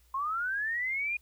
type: linear sweep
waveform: sine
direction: up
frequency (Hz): 1046.5 to 2458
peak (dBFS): -29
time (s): 0.14-1.17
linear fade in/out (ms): 5
effects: added 60 Hz sine -61 dBFS peak until 1.21 s + white hiss -68 dBFS RMS until 1.21 s